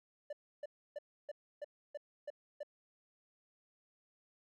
triangle tone bursts, 587.3 Hz, D5, in tune, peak -38 dBFS, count 8, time 0.3-2.632 s, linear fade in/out 5 ms, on 29 ms, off 300 ms, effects none

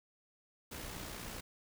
pink noise with amplitude modulation, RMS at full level -43 dBFS, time 0.71-1.41 s, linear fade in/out 10 ms, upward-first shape sine, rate 59.9 Hz, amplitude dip 45%, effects none

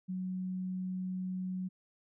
sine tone, 185 Hz, F#3, in tune, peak -34 dBFS, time 0.08-1.69 s, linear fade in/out 20 ms, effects none

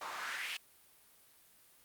white noise with band-pass filter sweep, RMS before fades -41 dBFS, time 0.01-0.57 s, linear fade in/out 5 ms, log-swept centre 890 to 2800 Hz, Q 2.6, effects white hiss -64 dBFS RMS until 1.84 s + Opus 48 kbps

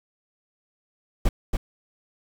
brown noise with echo, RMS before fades -18 dBFS, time 1.25-1.29 s, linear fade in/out 5 ms, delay 280 ms, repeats 1, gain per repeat -4 dB, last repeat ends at 1.57 s, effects none

